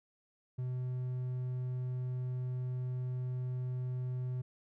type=tone; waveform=triangle; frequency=126.4 Hz; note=B2; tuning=41 cents sharp; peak=-32 dBFS; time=0.58-4.42 s; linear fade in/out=10 ms; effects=none